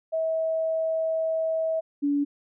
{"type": "tone pair in turn", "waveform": "sine", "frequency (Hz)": [645, 286.4], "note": ["E5", "D4"], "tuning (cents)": [-38, -43], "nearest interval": "octave + major second", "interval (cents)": 1405, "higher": "first", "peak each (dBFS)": [-23, -21], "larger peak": "second", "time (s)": [[0.12, 1.81], [2.02, 2.25]], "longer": "first", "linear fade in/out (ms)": 20, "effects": []}